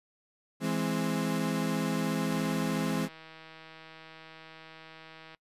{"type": "chord", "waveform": "35% pulse", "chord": "E augmented", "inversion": "none", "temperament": "equal", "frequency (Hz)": [164.81, 207.7, 261.6], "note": ["E3", "G#3", "B#3"], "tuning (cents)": [0, 0, 0], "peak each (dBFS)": -31, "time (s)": [0.6, 3.09], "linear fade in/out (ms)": 50}
{"type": "click train", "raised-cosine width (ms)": 0.3, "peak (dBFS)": -33, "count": 487, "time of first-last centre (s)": [2.31, 5.348], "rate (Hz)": 160}
{"effects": ["noise-tail reverb RT60 0.1 s tail -24 dB re dry", "resampled to 32000 Hz"]}